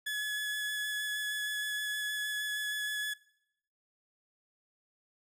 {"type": "tone with vibrato", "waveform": "30% pulse", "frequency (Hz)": 1702, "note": "G#6", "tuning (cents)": 42, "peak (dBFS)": -30, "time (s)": [0.06, 3.14], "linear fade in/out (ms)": 10, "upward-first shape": "square", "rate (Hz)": 6.4, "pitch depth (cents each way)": 8, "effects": ["noise-tail reverb RT60 0.8 s tail -23 dB re dry"]}